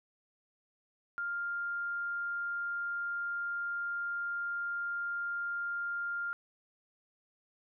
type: tone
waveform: sine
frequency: 1400 Hz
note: F6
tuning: 4 cents sharp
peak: -33 dBFS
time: 1.18-6.33 s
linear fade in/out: 0 ms
effects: none